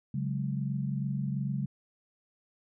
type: chord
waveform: sine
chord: C# suspended fourth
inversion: none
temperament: equal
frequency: 138.59 / 185 / 207.7 Hz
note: C#3 / F#3 / G#3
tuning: 0 / 0 / 0 cents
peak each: -31 / -36 / -36 dBFS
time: 0.14-1.66 s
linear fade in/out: 5 ms
effects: none